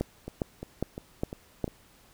two click trains, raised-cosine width 2 ms, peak -23 / -14 dBFS, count 5 / 5, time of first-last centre 0.28-1.679 / 0.01-1.643 s, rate 2.86 / 2.45 Hz, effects pink hiss -59 dBFS RMS until 2.13 s

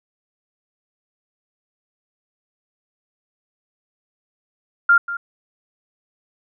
sine tone with echo, 1396.9 Hz, F6, in tune, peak -9 dBFS, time 4.89-4.98 s, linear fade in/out 5 ms, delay 190 ms, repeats 1, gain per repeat -14 dB, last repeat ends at 5.17 s, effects none

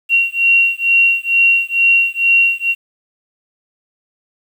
sine beating tone pair, 2746 / 2748.2 Hz, F7 / F7, -30 / -29 cents, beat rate 2.2 Hz, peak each -13 dBFS, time 0.09-2.75 s, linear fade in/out 50 ms, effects 7-bit

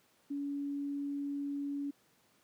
sine tone, 283.5 Hz, C#4, 39 cents sharp, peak -34 dBFS, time 0.3-1.91 s, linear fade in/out 10 ms, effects pink hiss -69 dBFS RMS until 2.43 s + high-pass 150 Hz 12 dB/octave

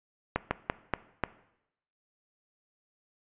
slowing click train, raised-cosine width 0.5 ms, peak -11 dBFS, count 5, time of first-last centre 0.36-1.237 s, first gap 150 ms, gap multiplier 1.26, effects noise-tail reverb RT60 0.8 s tail -17 dB re dry + resampled to 8000 Hz

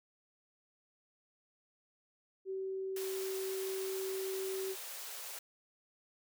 sine tone, 382.5 Hz, G4, 42 cents flat, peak -36 dBFS, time 2.45-4.76 s, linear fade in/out 50 ms
white high-pass noise, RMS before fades -45 dBFS, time 2.96-5.39 s, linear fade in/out 5 ms, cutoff 390 Hz, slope 96 dB/octave
effects none

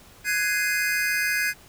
square chord, Ab dominant seventh, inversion third, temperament just, 1495.1 / 1661.2 / 2077 / 2492 Hz, Gb6 / Ab6 / C7 / Eb7, +18 / 0 / -13 / +2 cents, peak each -31 / -26 / -29 / -30 dBFS, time 0.24-1.54 s, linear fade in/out 50 ms, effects pink hiss -51 dBFS RMS until 1.68 s

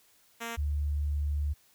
5% pulse / sine tone pair in turn, 231.6 / 73.09 Hz, A#3 / D2, -11 / -8 cents, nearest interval octave + minor sixth, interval 1997 cents, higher first, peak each -24 / -27 dBFS, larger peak first, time 0.4-0.57 / 0.57-1.54 s, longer second, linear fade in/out 20 ms, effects white hiss -64 dBFS RMS until 1.74 s

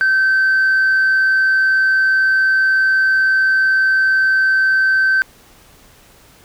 sine tone with frequency modulation, 1546 Hz, G6, 24 cents flat, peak -9 dBFS, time 0.01-5.22 s, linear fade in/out 0 ms, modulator 80.4 Hz, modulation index 0.2, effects tanh soft clip ceiling -9 dBFS + pink hiss -47 dBFS RMS until 6.44 s

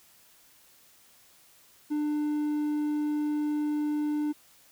triangle tone, 298.4 Hz, D4, 28 cents sharp, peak -24 dBFS, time 1.9-4.33 s, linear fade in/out 20 ms, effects white hiss -59 dBFS RMS until 4.71 s

